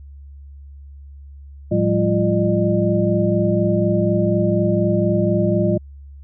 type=tone cluster; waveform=sine; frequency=110 / 177.7 / 201.8 / 346.6 / 605 Hz; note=A2 / F3 / G#3 / F4 / D#5; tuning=0 / +30 / -49 / -13 / -49 cents; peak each=-21 dBFS; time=1.71-5.78 s; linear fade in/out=10 ms; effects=added 70 Hz sine -36 dBFS peak until 6.23 s